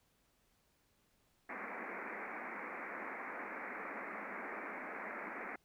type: band-pass noise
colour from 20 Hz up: white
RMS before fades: -45 dBFS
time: 1.49-5.56 s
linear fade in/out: 5 ms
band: 190 to 2300 Hz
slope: 96 dB/octave
effects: pink hiss -75 dBFS RMS until 5.64 s